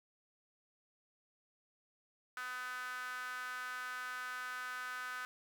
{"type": "tone with high-pass filter", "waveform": "sawtooth", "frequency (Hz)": 251.4, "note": "B3", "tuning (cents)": 31, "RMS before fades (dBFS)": -43, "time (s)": [2.37, 5.25], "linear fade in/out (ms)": 0, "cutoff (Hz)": 1400, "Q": 8.1, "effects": []}